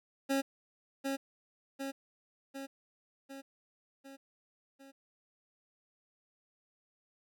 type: tone with echo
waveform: 25% pulse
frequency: 272.7 Hz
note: C#4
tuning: 28 cents flat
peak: -25 dBFS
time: 0.29-0.42 s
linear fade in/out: 20 ms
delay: 750 ms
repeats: 6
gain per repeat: -4 dB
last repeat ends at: 4.92 s
effects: none